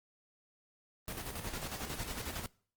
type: noise with tremolo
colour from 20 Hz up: pink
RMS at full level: -39 dBFS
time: 1.08-2.46 s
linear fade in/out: 0 ms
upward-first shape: square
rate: 11 Hz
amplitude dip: 50%
effects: noise-tail reverb RT60 0.5 s tail -24 dB re dry + Opus 24 kbps